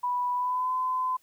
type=tone with pitch glide; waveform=sine; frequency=985 to 1019.7 Hz; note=B5 to C6; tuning=-5 to -45 cents; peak=-25 dBFS; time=0.03-1.17 s; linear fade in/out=10 ms; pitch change=+60 cents; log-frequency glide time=0.34-0.73 s; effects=white hiss -65 dBFS RMS until 1.22 s